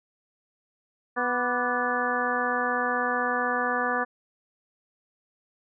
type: harmonic tone with a mistuned harmonic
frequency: 246.9 Hz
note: B3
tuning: in tune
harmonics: 1 / 2 / 3 / 4 / 5 / 6 / 7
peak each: -34 / -31 / -31 / -33 / -30 / -32 / -30 dBFS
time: 1.16-4.05 s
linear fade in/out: 20 ms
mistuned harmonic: 5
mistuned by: -74 cents
effects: none